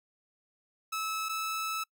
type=tone pair in turn; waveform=sawtooth; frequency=1300 / 1306.9 Hz; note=E6 / E6; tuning=-24 / -15 cents; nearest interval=unison; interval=9 cents; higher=second; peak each=-28 dBFS; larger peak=neither; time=0.92-1.29 / 1.29-1.84 s; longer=second; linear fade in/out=10 ms; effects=noise-tail reverb RT60 0.1 s tail -25 dB re dry